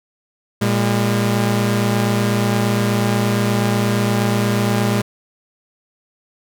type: tone pair together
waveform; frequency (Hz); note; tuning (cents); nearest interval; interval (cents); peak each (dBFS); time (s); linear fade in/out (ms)
sawtooth; 115.4 / 202.4; A#2 / G#3; -17 / -44; minor seventh; 973; -14; 0.61-5.02; 10
effects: none